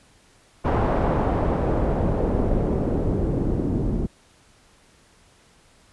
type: noise with low-pass filter sweep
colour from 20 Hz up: pink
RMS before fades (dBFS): -22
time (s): 0.64-4.07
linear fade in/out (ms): 20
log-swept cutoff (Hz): 1000 to 280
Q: 1.1
effects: pink hiss -56 dBFS RMS until 5.92 s + resampled to 24000 Hz